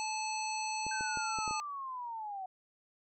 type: harmonic tone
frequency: 868 Hz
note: A5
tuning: 24 cents flat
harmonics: 1 / 3 / 5 / 7 / 9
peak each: -36 / -41 / -43 / -44 / -46 dBFS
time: 0-1.6 s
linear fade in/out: 0 ms
type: clicks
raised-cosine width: 2 ms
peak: -31 dBFS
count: 6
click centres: 0.866 / 1.009 / 1.173 / 1.387 / 1.478 / 1.51 s
type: linear sweep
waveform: sine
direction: down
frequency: 1568 to 740 Hz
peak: -38 dBFS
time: 0.91-2.46 s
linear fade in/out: 5 ms
effects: none